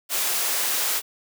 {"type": "high-pass noise", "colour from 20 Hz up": "white", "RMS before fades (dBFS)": -24, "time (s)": [0.09, 1.02], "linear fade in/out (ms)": 50, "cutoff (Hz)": 410, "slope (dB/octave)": 12, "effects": []}